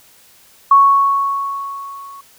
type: tone with level ramp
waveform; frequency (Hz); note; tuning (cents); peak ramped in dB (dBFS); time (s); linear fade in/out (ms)
sine; 1108.7; C#6; 0; -4 to -33; 0.71-2.21; 5
effects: white hiss -48 dBFS RMS until 2.38 s